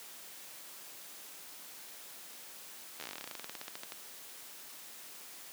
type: slowing click train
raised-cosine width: 0.2 ms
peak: -24 dBFS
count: 25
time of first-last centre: 3-3.921 s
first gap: 12 ms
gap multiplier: 1.09
effects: white hiss -50 dBFS RMS until 5.52 s + high-pass 200 Hz 12 dB/octave